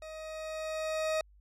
40% pulse tone with level ramp, 629 Hz, D#5, 19 cents sharp, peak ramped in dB -42 to -27 dBFS, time 0.02-1.21 s, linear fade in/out 2 ms, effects added 50 Hz sine -57 dBFS peak until 1.4 s + low-pass 8000 Hz 12 dB/octave

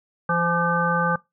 harmonic tone with a mistuned harmonic, 170.4 Hz, F3, 42 cents flat, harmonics 1 / 3 / 5 / 7 / 9, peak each -25 / -27 / -27 / -23 / -25 dBFS, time 0.29-1.16 s, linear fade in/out 5 ms, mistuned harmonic 3, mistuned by +22 cents, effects noise-tail reverb RT60 0.2 s tail -22 dB re dry

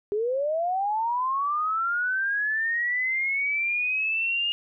sine linear sweep, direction up, 400.6 to 2852 Hz, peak -23 dBFS, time 0.12-4.52 s, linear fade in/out 0 ms, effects none

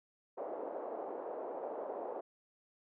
white band-pass noise, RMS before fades -42 dBFS, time 0.37-2.21 s, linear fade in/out 10 ms, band 380 to 700 Hz, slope 24 dB/octave, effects none

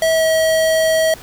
square tone with pitch glide, 648 to 641.3 Hz, E5 to E5, -30 to -48 cents, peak -13 dBFS, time 0.02-1.14 s, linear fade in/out 2 ms, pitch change -18 cents, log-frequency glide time 0.12-0.25 s, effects pink hiss -38 dBFS RMS until 1.22 s

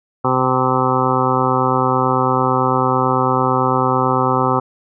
harmonic tone, 129 Hz, C3, 24 cents flat, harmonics 1 / 2 / 3 / 4 / 6 / 7 / 8 / 9 / 10, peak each -22 / -22 / -22 / -22 / -22 / -22 / -22 / -22 / -22 dBFS, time 0.24-4.6 s, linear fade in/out 10 ms, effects none

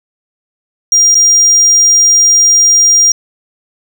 triangle tone with dropouts, 5700 Hz, F8, 34 cents sharp, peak -3 dBFS, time 0.92-3.12 s, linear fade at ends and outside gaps 2 ms, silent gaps 1.146-1.152 s, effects none

